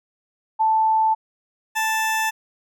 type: tone pair in turn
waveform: sine / 20% pulse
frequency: 880 / 880 Hz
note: A5 / A5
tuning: 0 / 0 cents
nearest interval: unison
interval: 0 cents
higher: neither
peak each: -15 dBFS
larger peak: neither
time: 0.59-1.15 / 1.75-2.31 s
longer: neither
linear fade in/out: 20 ms
effects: none